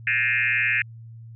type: tone with frequency modulation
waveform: sine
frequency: 2121 Hz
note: C7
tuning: 23 cents sharp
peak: -19 dBFS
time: 0.07-0.82 s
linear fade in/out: 2 ms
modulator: 124 Hz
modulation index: 4
effects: added 114 Hz sine -39 dBFS peak until 1.35 s